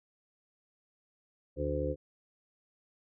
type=harmonic tone; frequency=73.42 Hz; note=D2; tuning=in tune; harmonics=1 / 2 / 4 / 5 / 6 / 7; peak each=-36 / -39 / -38 / -40 / -40 / -34 dBFS; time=1.56-1.96 s; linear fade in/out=50 ms; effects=none